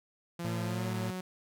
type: tone with pitch glide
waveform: sawtooth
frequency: 171.1 to 184.44 Hz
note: F3 to F#3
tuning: -35 to -5 cents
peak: -32 dBFS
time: 0.39-1.21 s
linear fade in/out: 5 ms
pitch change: +130 cents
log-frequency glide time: 0.59-0.87 s
type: tone with vibrato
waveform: 30% pulse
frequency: 112.3 Hz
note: A2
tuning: 36 cents sharp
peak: -31 dBFS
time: 0.44-1.11 s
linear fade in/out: 10 ms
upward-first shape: sine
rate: 3.3 Hz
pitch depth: 16 cents each way
effects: none